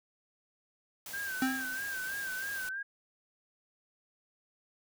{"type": "noise", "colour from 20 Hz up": "white", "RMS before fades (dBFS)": -44, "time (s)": [1.06, 2.69], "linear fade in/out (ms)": 2}
{"type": "tone with vibrato", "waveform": "sine", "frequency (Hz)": 1568, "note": "G6", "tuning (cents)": 0, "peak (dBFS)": -35, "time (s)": [1.13, 2.83], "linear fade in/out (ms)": 10, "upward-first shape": "sine", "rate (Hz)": 3.1, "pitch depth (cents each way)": 69}
{"type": "tone with exponential decay", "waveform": "square", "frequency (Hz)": 261.6, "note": "C4", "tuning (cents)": 0, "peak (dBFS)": -26, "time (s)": [1.42, 1.86], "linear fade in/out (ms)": 2, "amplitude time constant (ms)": 94}
{"effects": []}